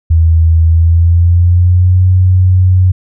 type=tone with pitch glide; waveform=sine; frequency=81.6 to 92.12 Hz; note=E2 to F#2; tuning=-17 to -7 cents; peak=-4 dBFS; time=0.1-2.92 s; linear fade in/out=10 ms; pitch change=+210 cents; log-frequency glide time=0.66-2.04 s; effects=none